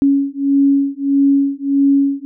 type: beating tone pair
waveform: sine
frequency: 277.2 / 278.8 Hz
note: C#4 / C#4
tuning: 0 / +10 cents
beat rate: 1.6 Hz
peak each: -14 dBFS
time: 0.02-2.25 s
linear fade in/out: 0 ms
effects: none